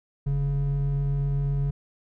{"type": "tone pair together", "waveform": "triangle", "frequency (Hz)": [44.1, 140], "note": ["F1", "C#3"], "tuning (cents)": [18, 18], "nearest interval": "octave + minor sixth", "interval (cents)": 2000, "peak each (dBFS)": [-26, -21], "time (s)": [0.26, 1.71], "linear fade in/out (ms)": 10, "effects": ["tanh soft clip ceiling -14 dBFS"]}